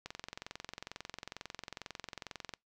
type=click train; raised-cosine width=0.2 ms; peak=-24 dBFS; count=56; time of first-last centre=0.06-2.537 s; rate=22.2 Hz; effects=noise-tail reverb RT60 0.2 s tail -26 dB re dry